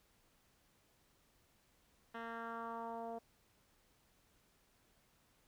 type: tone with low-pass filter sweep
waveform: 10% pulse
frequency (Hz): 230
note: A#3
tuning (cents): -23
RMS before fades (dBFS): -45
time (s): 2.14-3.19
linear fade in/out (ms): 10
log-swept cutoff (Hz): 2200 to 640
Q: 2.4
effects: pink hiss -73 dBFS RMS until 5.47 s